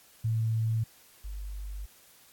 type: tone pair in turn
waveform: sine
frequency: 112.2 / 49.98 Hz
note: A2 / G1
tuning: +34 / +34 cents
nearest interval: octave + major second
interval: 1400 cents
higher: first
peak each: -25 / -35 dBFS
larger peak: first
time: 0.24-0.84 / 1.24-1.86 s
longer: second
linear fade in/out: 10 ms
effects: white hiss -58 dBFS RMS until 2.32 s + AAC 64 kbps